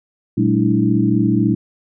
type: tone cluster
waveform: sine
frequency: 118.7 / 190.4 / 214.2 / 289.6 / 324.4 Hz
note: A#2 / F#3 / A3 / D4 / E4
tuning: +32 / +50 / -46 / -24 / -28 cents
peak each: -19 dBFS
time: 0.37-1.55 s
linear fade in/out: 10 ms
effects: none